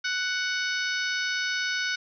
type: harmonic tone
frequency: 742 Hz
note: F#5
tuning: 5 cents sharp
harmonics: 2 / 3 / 4 / 5 / 6 / 7 / 8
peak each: -28 / -34 / -37 / -36 / -37 / -37 / -40 dBFS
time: 0.04-1.96 s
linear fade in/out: 10 ms
effects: none